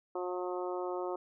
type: harmonic tone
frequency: 180.3 Hz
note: F#3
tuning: 45 cents flat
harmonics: 2 / 3 / 4 / 5 / 6 / 7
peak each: -36 / -40 / -42 / -44 / -46 / -47 dBFS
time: 0.15-1.16 s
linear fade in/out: 5 ms
effects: none